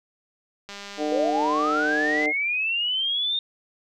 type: click train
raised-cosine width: 0.2 ms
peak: -21 dBFS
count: 316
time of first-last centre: 0.69-2.257 s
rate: 201 Hz
type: harmonic tone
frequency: 150.9 Hz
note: D3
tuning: 47 cents sharp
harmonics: 2 / 3 / 4 / 5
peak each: -27 / -29 / -30 / -31 dBFS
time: 0.97-2.33 s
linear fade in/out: 50 ms
type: linear sweep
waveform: sine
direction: up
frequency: 466.2 to 3667 Hz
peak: -22 dBFS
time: 1.12-3.39 s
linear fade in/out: 2 ms
effects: none